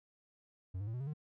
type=tone with pitch steps; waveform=triangle; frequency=92.5 / 102.04 / 112.57 / 124.19 / 137 / 151.14 Hz; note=F#2 / G#2 / A2 / B2 / C#3 / D#3; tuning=0 / -30 / +40 / +10 / -20 / -50 cents; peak=-35 dBFS; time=0.74-1.136 s; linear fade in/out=10 ms; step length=66 ms; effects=none